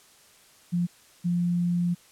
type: tone pair in turn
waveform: sine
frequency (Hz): 174.61 / 174.61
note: F3 / F3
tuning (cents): 0 / 0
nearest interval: unison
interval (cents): 0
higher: neither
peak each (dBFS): -22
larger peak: neither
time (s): 0.72-0.87 / 1.24-1.95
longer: second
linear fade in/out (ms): 20
effects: white hiss -56 dBFS RMS until 2.11 s + low-pass 11000 Hz 12 dB/octave